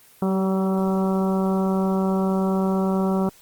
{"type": "harmonic tone with a mistuned harmonic", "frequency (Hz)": 190.3, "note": "F#3", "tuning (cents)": 49, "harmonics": [1, 2, 3, 4, 5, 6, 7], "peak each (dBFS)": [-20, -26, -30, -32, -34, -36, -37], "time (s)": [0.22, 3.29], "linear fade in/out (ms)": 2, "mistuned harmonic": 2, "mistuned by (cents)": 15, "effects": ["white hiss -52 dBFS RMS until 3.41 s", "Opus 24 kbps"]}